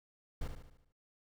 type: noise with echo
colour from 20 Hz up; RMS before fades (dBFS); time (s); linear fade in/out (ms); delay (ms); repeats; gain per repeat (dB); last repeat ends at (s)
brown; -37; 0.41-0.48; 5; 74; 6; -6; 0.924
effects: none